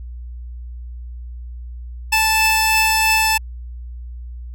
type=tone pair together; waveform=sawtooth; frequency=878 / 2631 Hz; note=A5 / E7; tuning=-4 / -4 cents; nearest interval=octave + perfect fifth; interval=1900 cents; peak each=-13 dBFS; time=2.12-3.38 s; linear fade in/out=10 ms; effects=added 60 Hz sine -29 dBFS peak until 4.54 s